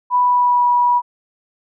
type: tone with pitch glide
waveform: sine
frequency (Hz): 987.8 to 972.5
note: B5 to B5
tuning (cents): 0 to -27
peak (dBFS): -11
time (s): 0.1-1.02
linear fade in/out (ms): 50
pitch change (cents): -27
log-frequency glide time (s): 0.21-0.66
effects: none